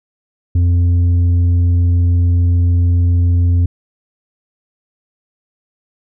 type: tone with tanh clipping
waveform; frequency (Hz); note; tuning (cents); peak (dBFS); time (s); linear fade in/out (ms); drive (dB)
triangle; 87.31; F2; 0; -10; 0.55-3.66; 5; 9
effects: none